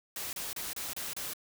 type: noise bursts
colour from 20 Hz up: white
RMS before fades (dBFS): -38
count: 6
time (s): 0.16-1.335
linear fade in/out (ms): 2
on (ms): 170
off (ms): 31
effects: none